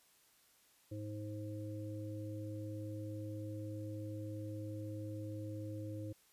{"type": "harmonic tone", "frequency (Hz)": 105.4, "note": "G#2", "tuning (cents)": 26, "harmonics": [1, 3, 5], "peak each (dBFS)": [-43, -46, -50], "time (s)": [0.91, 6.13], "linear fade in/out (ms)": 10, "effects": ["white hiss -69 dBFS RMS until 6.32 s", "resampled to 32000 Hz"]}